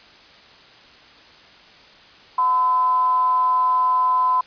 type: tone with frequency modulation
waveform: sine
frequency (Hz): 1015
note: B5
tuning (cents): +47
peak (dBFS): -15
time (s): 2.38-4.41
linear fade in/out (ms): 5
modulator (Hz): 290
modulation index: 0.23
effects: white hiss -47 dBFS RMS until 4.46 s + resampled to 11025 Hz